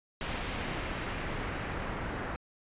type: noise with low-pass filter sweep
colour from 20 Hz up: pink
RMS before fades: -36 dBFS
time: 0.21-2.36 s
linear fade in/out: 0 ms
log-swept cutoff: 3100 to 1600 Hz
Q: 1.2
effects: resampled to 8000 Hz